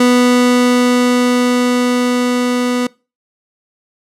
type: tone with level ramp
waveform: 30% pulse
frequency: 246.8 Hz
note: B3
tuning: 1 cent flat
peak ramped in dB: -5 to -11 dBFS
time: 0-2.87 s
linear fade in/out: 5 ms
effects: noise-tail reverb RT60 0.3 s tail -23 dB re dry + low-pass 10000 Hz 12 dB/octave